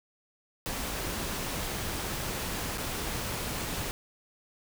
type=noise with dropouts; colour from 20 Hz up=pink; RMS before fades=-34 dBFS; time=0.66-3.91 s; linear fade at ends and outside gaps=0 ms; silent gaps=2.775-2.781 s; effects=none